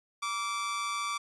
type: tone with amplitude modulation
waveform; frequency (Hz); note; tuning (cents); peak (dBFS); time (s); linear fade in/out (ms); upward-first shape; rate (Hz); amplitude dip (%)
sawtooth; 1162; D6; -19; -25; 0.22-1.18; 10; sine; 207; 50
effects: resampled to 22050 Hz